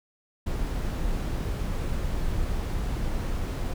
brown noise, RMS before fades -28 dBFS, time 0.46-3.74 s, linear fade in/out 10 ms, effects none

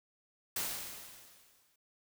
white noise with exponential decay, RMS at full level -34 dBFS, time 0.56-1.76 s, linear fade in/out 5 ms, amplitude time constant 260 ms, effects none

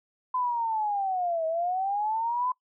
sine linear two-way sweep, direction down then up, 1019 to 636 to 1019 Hz, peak -25 dBFS, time 0.34-2.52 s, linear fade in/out 5 ms, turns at 1.46 s, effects noise-tail reverb RT60 0.1 s tail -21 dB re dry

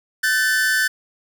45% pulse tone pair together, 1519.2 / 1758 Hz, F#6 / A6, +45 / -2 cents, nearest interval minor third, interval 253 cents, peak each -19 dBFS, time 0.23-0.88 s, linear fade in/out 10 ms, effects none

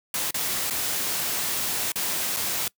white noise with dropouts, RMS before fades -27 dBFS, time 0.14-2.68 s, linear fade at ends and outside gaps 2 ms, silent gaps 0.308-0.343 / 0.7-0.707 / 1.92-1.957 / 2.364-2.368 s, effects noise-tail reverb RT60 0.1 s tail -23 dB re dry + high-pass 80 Hz 12 dB/octave

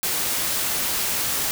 white noise, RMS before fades -24 dBFS, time 0.03-1.51 s, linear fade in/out 0 ms, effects none

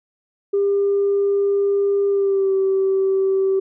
sine tone with pitch glide, 400 to 385.3 Hz, G4 to G4, +35 to -30 cents, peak -14 dBFS, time 0.53-3.6 s, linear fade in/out 10 ms, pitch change -65 cents, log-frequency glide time 2.09-2.53 s, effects tanh soft clip ceiling -11 dBFS

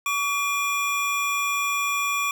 square tone pair together, 1137 / 2409 Hz, C#6 / D7, +44 / +43 cents, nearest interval octave + minor second, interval 1299 cents, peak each -26 dBFS, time 0.06-2.31 s, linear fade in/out 2 ms, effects none

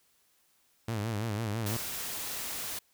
sawtooth tone with vibrato, 108.8 Hz, A2, 19 cents flat, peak -27 dBFS, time 0.88-1.77 s, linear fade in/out 5 ms, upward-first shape sine, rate 6 Hz, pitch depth 120 cents each way
white noise, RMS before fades -37 dBFS, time 1.66-2.79 s, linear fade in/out 5 ms
effects white hiss -69 dBFS RMS until 2.93 s

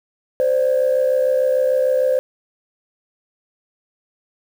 sine tone pair together, 518 / 584.7 Hz, C5 / D5, -17 / -8 cents, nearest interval major second, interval 209 cents, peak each -14 / -19 dBFS, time 0.4-2.19 s, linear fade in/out 0 ms, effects tanh soft clip ceiling -9 dBFS + 7-bit

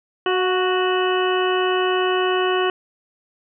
harmonic tone with a mistuned harmonic, 370 Hz, F#4, in tune, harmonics 1 / 2 / 3 / 4 / 5 / 7 / 8, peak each -19 / -26 / -25 / -28 / -31 / -32 / -28 dBFS, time 0.26-2.7 s, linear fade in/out 2 ms, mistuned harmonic 2, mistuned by -31 cents, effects none

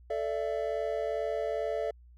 triangle chord, A suspended fourth, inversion none, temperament equal with one note detuned, 440 / 587.3 / 669.6 Hz, A4 / D5 / E5, 0 / 0 / +27 cents, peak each -32 dBFS, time 0.1-1.91 s, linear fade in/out 5 ms, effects added 60 Hz sine -52 dBFS peak until 2.17 s

